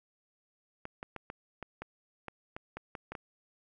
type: clicks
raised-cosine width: 0.5 ms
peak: -25 dBFS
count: 12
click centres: 0.854 / 1.029 / 1.163 / 1.301 / 1.627 / 1.82 / 2.283 / 2.565 / 2.77 / 2.952 / 3.12 / 3.152 s
effects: none